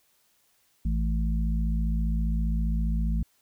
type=harmonic tone; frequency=55 Hz; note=A1; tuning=in tune; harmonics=1 / 3 / 4; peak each=-24 / -31 / -34 dBFS; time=0.85-3.23 s; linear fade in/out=5 ms; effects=white hiss -67 dBFS RMS until 3.41 s